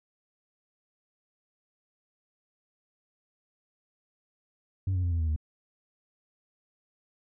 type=tone with pitch steps; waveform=sine; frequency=94.9 / 91.03 / 87.33 / 83.77 / 80.36 / 77.08 Hz; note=F#2 / F#2 / F2 / E2 / E2 / D#2; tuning=+44 / -28 / 0 / +28 / -44 / -16 cents; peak=-22 dBFS; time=4.87-5.362 s; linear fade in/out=5 ms; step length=82 ms; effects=tanh soft clip ceiling -24 dBFS